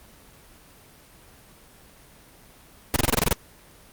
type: noise bursts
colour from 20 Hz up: pink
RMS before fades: -19 dBFS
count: 9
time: 2.94-3.33 s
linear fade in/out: 2 ms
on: 22 ms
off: 24 ms
effects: pink hiss -51 dBFS RMS until 3.92 s + Opus 24 kbps